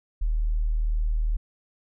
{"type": "tone", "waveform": "sine", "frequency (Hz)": 38.89, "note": "D#1", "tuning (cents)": 0, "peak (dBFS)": -21, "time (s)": [0.21, 1.37], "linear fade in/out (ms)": 10, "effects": []}